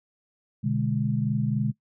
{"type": "chord", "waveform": "sine", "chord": "G# diminished", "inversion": "first", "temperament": "equal", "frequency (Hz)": [123.47, 146.83, 207.7], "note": ["B2", "D3", "G#3"], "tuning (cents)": [0, 0, 0], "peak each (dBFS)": -27, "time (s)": [0.63, 1.72], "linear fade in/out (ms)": 20, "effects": ["noise-tail reverb RT60 0.1 s tail -19 dB re dry"]}